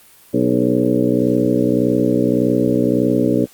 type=harmonic tone with a mistuned harmonic; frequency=61.74 Hz; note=B1; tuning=in tune; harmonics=2 / 3 / 4 / 5 / 6 / 7 / 8 / 9; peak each=-24 / -23 / -18 / -18 / -29 / -21 / -23 / -24 dBFS; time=0.33-3.46 s; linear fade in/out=20 ms; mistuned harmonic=7; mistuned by=-47 cents; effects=white hiss -47 dBFS RMS until 3.53 s + Opus 32 kbps